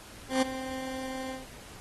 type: tone with ADSR envelope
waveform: 20% pulse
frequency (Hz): 261.6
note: C4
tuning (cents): 0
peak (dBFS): -16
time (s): 0.29-1.46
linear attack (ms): 130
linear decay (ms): 13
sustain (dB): -15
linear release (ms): 160
effects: pink hiss -49 dBFS RMS until 1.8 s + AAC 32 kbps